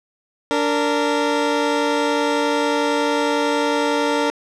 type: tone pair together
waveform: 20% pulse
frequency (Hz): 291.2 / 462.3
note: D4 / A#4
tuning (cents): -15 / -14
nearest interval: minor sixth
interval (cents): 801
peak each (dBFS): -15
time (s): 0.51-4.3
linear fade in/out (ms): 0
effects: low-pass 6000 Hz 12 dB/octave